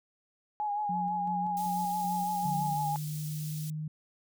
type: tone with vibrato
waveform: sine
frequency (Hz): 830.6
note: G#5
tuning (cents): 0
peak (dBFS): -29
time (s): 0.6-2.96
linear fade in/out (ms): 0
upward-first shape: sine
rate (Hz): 6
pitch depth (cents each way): 38
type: tone with tremolo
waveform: sine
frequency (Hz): 180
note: F#3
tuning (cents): -47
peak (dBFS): -34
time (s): 0.89-2.75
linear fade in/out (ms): 5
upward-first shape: square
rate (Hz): 2.6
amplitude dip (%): 40
type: high-pass noise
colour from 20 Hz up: white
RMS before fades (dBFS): -45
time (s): 1.57-3.7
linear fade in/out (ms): 0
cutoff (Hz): 4200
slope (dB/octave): 12
type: tone with pitch glide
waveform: sine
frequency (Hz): 150 to 154.13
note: D3 to D#3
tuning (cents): +37 to -16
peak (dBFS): -33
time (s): 2.45-3.88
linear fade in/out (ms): 5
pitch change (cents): +47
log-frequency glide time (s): 2.68-3.75
effects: none